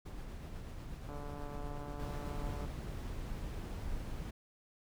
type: noise with tremolo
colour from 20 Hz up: brown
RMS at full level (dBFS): -43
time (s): 0.05-2.64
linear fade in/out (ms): 10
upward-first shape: triangle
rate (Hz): 8.2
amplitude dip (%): 30
type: click train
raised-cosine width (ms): 1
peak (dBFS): -34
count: 227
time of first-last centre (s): 1.09-2.649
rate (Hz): 145
type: noise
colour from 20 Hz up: brown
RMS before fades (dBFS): -41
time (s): 1.99-4.31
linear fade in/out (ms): 10
effects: none